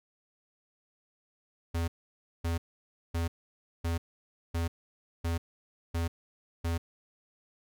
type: tone bursts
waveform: square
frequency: 83.9 Hz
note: E2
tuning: 31 cents sharp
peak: -29 dBFS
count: 8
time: 1.74-6.78 s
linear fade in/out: 10 ms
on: 140 ms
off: 560 ms
effects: none